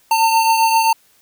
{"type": "beating tone pair", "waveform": "square", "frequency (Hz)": [900, 907.6], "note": ["A5", "A#5"], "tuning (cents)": [39, -47], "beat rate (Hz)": 7.6, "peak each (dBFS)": [-13, -22], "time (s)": [0.11, 0.93], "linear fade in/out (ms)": 5, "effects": ["white hiss -55 dBFS RMS until 1.21 s"]}